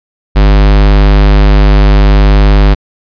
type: tone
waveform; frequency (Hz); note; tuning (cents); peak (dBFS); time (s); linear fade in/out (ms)
square; 50.3; G1; +45; -3; 0.35-2.75; 20
effects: resampled to 11025 Hz